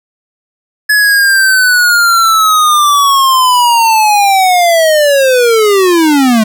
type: linear sweep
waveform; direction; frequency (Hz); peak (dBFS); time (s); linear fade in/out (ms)
square; down; 1706 to 211; -6; 0.89-6.44; 10
effects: none